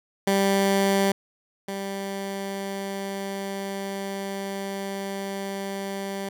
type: tone pair in turn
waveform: 15% pulse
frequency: 196.3 / 196.3 Hz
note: G3 / G3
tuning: +3 / +3 cents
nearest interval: unison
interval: 0 cents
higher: neither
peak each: -13 / -23 dBFS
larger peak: first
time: 0.27-1.12 / 1.68-6.29 s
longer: second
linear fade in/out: 5 ms
effects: none